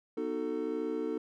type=chord; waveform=triangle; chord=B dominant seventh; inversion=none; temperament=just; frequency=246.9 / 308.7 / 370.4 / 444.5 Hz; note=B3 / D#4 / F#4 / A4; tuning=0 / -14 / +2 / +18 cents; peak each=-38 / -34 / -38 / -33 dBFS; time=0.17-1.18 s; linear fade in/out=5 ms; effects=none